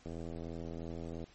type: click train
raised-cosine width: 2 ms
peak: -30 dBFS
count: 99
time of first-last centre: 0.06-1.241 s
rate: 83 Hz
effects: pink hiss -62 dBFS RMS until 1.34 s + MP3 32 kbps